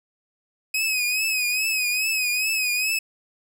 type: tone with vibrato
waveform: sawtooth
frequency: 2527 Hz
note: D#7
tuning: 26 cents sharp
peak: -18 dBFS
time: 0.74-2.99 s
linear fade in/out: 5 ms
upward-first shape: triangle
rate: 2.4 Hz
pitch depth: 78 cents each way
effects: none